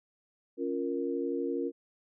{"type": "chord", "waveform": "sine", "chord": "Bb minor", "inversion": "first", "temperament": "equal", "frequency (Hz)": [277.2, 349.2, 466.2], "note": ["Db4", "F4", "Bb4"], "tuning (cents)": [0, 0, 0], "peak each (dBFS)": -34, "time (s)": [0.57, 1.72], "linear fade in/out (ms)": 50, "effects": []}